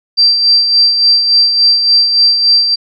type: tone with tremolo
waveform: sine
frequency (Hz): 4700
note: D8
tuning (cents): +1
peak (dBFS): -4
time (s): 0.17-2.76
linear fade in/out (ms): 20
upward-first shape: sine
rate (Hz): 3.5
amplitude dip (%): 50
effects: none